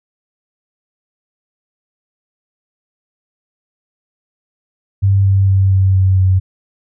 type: tone with pitch steps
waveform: sine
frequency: 98.2 / 97.3 / 96.4 / 95.51 / 94.64 / 93.77 Hz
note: G2 / G2 / G2 / G2 / F#2 / F#2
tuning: +4 / -12 / -28 / -45 / +40 / +24 cents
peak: -8 dBFS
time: 5.02-6.4 s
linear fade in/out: 20 ms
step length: 230 ms
effects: none